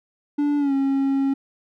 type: tone with pitch glide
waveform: triangle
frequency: 290.7 to 272.8 Hz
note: D4 to C#4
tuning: -18 to -28 cents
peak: -16 dBFS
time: 0.38-1.34 s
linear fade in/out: 10 ms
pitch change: -110 cents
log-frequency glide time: 0.58-0.73 s
effects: none